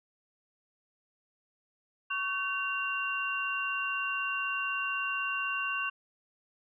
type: tone cluster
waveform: sine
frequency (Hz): 1121 / 1528 / 2768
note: C#6 / G6 / F7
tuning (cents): +19 / -45 / -16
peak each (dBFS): -35 / -35 / -33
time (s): 2.1-5.9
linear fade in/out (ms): 10
effects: none